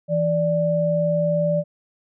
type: tone pair together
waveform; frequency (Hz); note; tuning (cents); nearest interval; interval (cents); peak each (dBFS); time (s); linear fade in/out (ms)
sine; 164.81 / 587.3; E3 / D5; 0 / 0; octave + minor seventh; 2200; -22 / -19; 0.08-1.64; 50
effects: none